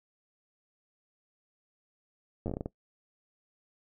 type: slowing click train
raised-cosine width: 2 ms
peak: -21 dBFS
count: 9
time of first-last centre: 2.46-2.659 s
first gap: 9 ms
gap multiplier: 1.28
effects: noise-tail reverb RT60 0.1 s tail -19 dB re dry